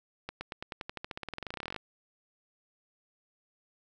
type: accelerating click train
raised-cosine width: 0.3 ms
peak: -21 dBFS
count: 28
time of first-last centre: 0.29-1.763 s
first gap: 120 ms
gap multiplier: 0.93
effects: none